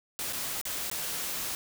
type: noise with dropouts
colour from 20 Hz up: white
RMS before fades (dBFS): -34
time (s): 0.19-1.55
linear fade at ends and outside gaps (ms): 0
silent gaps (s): 0.326-0.332 / 0.614-0.653 / 0.9-0.914
effects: none